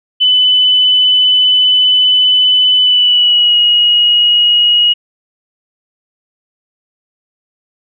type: tone with pitch glide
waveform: sine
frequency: 3005 to 2893 Hz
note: F#7 to F#7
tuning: +26 to -40 cents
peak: -6 dBFS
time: 0.2-4.94 s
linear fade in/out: 20 ms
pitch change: -66 cents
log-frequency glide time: 2.79-3.58 s
effects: none